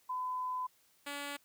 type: tone pair in turn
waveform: sine / 5% pulse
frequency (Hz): 1010 / 285.6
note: B5 / D4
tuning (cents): +39 / -48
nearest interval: octave + minor seventh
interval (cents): 2187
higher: first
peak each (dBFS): -34 / -28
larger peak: second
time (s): 0.09-0.67 / 1.06-1.37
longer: first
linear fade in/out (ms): 10
effects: white hiss -69 dBFS RMS until 1.44 s + high-pass 60 Hz 12 dB/octave